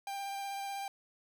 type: tone with vibrato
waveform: 45% pulse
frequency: 793 Hz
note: G5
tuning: 20 cents sharp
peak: -37 dBFS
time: 0.07-0.88 s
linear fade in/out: 2 ms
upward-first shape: sine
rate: 16 Hz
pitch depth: 13 cents each way
effects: none